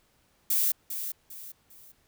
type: noise with echo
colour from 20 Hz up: violet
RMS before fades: -25 dBFS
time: 0.5-0.72 s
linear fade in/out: 5 ms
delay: 400 ms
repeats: 3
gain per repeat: -9 dB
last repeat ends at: 1.92 s
effects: pink hiss -67 dBFS RMS until 2.07 s